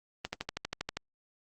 click train, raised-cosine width 0.2 ms, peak -16 dBFS, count 10, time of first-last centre 0.25-0.97 s, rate 12.5 Hz, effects Opus 32 kbps

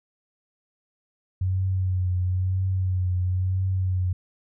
sine tone with vibrato, 92.5 Hz, F#2, in tune, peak -21 dBFS, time 1.41-4.13 s, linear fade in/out 5 ms, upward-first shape triangle, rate 1 Hz, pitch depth 42 cents each way, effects none

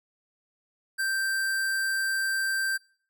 square tone, 1568 Hz, G6, in tune, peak -26 dBFS, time 0.98-2.78 s, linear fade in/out 20 ms, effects noise-tail reverb RT60 0.5 s tail -25 dB re dry

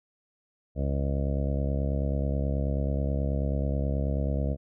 harmonic tone, 69.3 Hz, C#2, in tune, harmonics 1 / 2 / 3 / 4 / 5 / 6 / 7 / 8 / 9 / 10, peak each -27 / -31 / -35 / -38 / -44 / -48 / -39 / -40 / -39 / -51 dBFS, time 0.75-4.57 s, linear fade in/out 50 ms, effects none

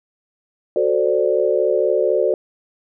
sine chord, D dominant seventh, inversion first, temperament equal with one note detuned, 370 / 443.6 / 523.3 / 587.3 Hz, F#4 / A4 / C5 / D5, 0 / +14 / 0 / 0 cents, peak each -20 dBFS, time 0.76-2.34 s, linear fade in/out 2 ms, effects none

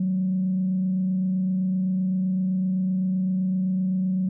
sine tone with frequency modulation, 186.4 Hz, F#3, 13 cents sharp, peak -20 dBFS, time 0-4.29 s, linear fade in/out 5 ms, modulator 27.8 Hz, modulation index 0.23, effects tanh soft clip ceiling -16 dBFS

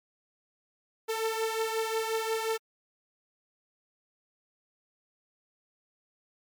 sawtooth beating tone pair, 444.2 / 449.8 Hz, A4 / A4, +16 / +38 cents, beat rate 5.6 Hz, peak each -26 / -30 dBFS, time 1.08-2.58 s, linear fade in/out 20 ms, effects MP3 96 kbps

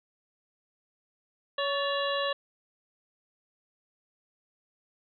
harmonic tone with a mistuned harmonic, 561 Hz, C#5, 21 cents sharp, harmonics 1 / 2 / 3 / 5 / 6 / 7, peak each -30 / -33 / -35 / -37 / -38 / -38 dBFS, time 1.58-2.33 s, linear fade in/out 5 ms, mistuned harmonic 3, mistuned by +60 cents, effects none

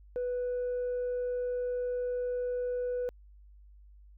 sine tone, 493.9 Hz, B4, in tune, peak -28 dBFS, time 0.16-3.09 s, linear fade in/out 0 ms, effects tanh soft clip ceiling -28 dBFS + added 50 Hz sine -52 dBFS peak until 4.17 s

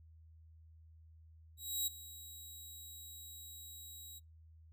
10% pulse tone with ADSR envelope, 3840 Hz, B7, 49 cents flat, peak -25 dBFS, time 1.57-4.2 s, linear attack 300 ms, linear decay 15 ms, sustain -17 dB, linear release 25 ms, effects noise-tail reverb RT60 0.2 s tail -26 dB re dry + added 80 Hz sine -57 dBFS peak until 4.72 s

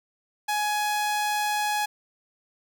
sawtooth tone, 838 Hz, G#5, 15 cents sharp, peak -20 dBFS, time 0.48-1.86 s, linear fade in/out 10 ms, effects none

